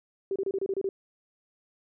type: tone bursts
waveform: sine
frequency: 389 Hz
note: G4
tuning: 13 cents flat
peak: -26 dBFS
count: 8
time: 0.31-0.89 s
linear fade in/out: 2 ms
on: 48 ms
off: 28 ms
effects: none